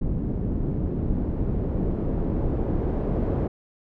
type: noise with low-pass filter sweep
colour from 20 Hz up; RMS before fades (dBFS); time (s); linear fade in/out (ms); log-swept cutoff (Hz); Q
pink; -25; 0.01-3.48; 10; 250 to 480; 1
effects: none